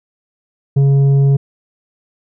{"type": "tone with tanh clipping", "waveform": "sine", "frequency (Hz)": 138.59, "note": "C#3", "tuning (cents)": 0, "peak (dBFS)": -9, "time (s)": [0.76, 1.37], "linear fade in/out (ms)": 10, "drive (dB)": 6, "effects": []}